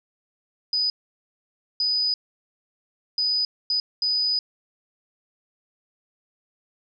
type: tone bursts at uneven times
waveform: sine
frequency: 4978 Hz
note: D#8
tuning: in tune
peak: -20 dBFS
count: 5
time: 0.73-0.9 / 1.8-2.14 / 3.18-3.45 / 3.7-3.8 / 4.02-4.39 s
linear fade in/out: 2 ms
effects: none